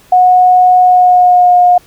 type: tone with pitch glide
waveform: sine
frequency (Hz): 730 to 715.4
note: F#5 to F5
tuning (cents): -24 to +41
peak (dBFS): -3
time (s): 0.12-1.78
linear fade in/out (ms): 5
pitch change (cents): -35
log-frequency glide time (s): 0.81-1.57
effects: pink hiss -44 dBFS RMS until 1.86 s